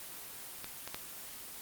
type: clicks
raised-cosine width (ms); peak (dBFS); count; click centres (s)
0.2; -24 / -22 / -19; 3; 0.644 / 0.876 / 0.945
effects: white hiss -46 dBFS RMS until 1.61 s + Opus 24 kbps